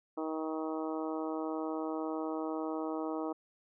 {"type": "harmonic tone", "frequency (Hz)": 158.1, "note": "D#3", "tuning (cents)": 28, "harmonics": [2, 3, 4, 5, 6, 7, 8], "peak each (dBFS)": [-36, -40, -42, -44, -46, -47, -48], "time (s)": [0.17, 3.33], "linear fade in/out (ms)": 10, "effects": []}